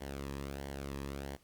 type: tone with flanger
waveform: sawtooth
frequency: 69.3 Hz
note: C#2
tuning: in tune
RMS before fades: -42 dBFS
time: 0-1.37 s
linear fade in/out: 20 ms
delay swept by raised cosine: 0.78 to 1.4 ms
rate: 1.5 Hz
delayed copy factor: -0.6
effects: pink hiss -68 dBFS RMS until 1.43 s + Opus 48 kbps